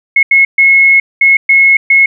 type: tone bursts at uneven times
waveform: sine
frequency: 2176 Hz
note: C#7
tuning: 33 cents flat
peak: -3 dBFS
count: 6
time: 0.16-0.23 / 0.31-0.45 / 0.58-1 / 1.21-1.37 / 1.49-1.77 / 1.9-2.06 s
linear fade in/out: 5 ms
effects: none